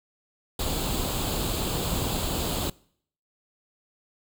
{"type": "noise with comb filter", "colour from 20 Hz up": "pink", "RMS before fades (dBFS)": -28, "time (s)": [0.59, 2.7], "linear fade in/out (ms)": 5, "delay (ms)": 0.26, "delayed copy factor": 0.65, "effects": ["noise-tail reverb RT60 0.6 s tail -23 dB re dry"]}